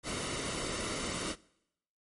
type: noise with comb filter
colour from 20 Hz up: pink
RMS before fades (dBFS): -36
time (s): 0.03-1.36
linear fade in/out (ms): 50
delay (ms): 1.2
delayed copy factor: -0.55
effects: noise-tail reverb RT60 0.8 s tail -22 dB re dry + MP3 48 kbps